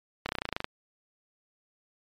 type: slowing click train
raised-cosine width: 0.3 ms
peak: -14 dBFS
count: 12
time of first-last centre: 0.26-0.644 s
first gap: 30 ms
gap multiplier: 1.03
effects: MP3 96 kbps